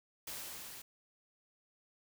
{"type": "noise with level ramp", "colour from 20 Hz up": "white", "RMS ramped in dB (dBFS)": [-43, -50], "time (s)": [0.27, 0.82], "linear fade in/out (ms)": 5, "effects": []}